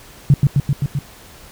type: tone with echo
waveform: sine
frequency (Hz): 140.5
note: C#3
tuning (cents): +24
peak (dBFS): -6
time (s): 0.3-0.34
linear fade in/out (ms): 2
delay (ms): 130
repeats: 5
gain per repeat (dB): -2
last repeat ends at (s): 0.99
effects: pink hiss -42 dBFS RMS until 1.51 s